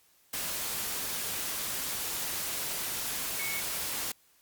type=tone in noise; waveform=sine; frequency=2214 Hz; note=C#7; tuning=3 cents flat; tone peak=-35 dBFS; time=3.39-3.6 s; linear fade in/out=5 ms; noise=white; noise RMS=-34 dBFS; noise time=0.33-4.12 s; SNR=-4 dB; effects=white hiss -65 dBFS RMS until 4.41 s + Opus 48 kbps